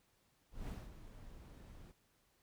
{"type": "noise with ADSR envelope", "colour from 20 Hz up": "brown", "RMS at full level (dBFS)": -43, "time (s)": [0.51, 1.93], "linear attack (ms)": 170, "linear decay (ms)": 220, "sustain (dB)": -11, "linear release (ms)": 31, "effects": ["pink hiss -75 dBFS RMS until 2.42 s"]}